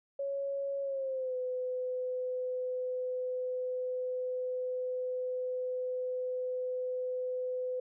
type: tone with pitch glide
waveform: sine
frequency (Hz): 554.4 to 505.5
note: C#5 to B4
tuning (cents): 0 to +40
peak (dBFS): -32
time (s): 0.19-7.8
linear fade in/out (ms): 5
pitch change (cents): -160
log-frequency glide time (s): 0.82-1.36
effects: none